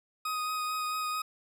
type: tone with vibrato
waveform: 40% pulse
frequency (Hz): 1250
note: D#6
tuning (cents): +8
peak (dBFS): -30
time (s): 0.25-1.22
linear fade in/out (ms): 5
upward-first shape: sine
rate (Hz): 4.5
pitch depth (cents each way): 13
effects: none